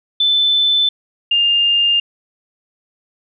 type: tone pair in turn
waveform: sine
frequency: 3520 / 2809 Hz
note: A7 / F7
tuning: 0 / +9 cents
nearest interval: major third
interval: 391 cents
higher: first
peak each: -11 dBFS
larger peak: neither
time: 0.2-0.89 / 1.31-2 s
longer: neither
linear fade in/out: 5 ms
effects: none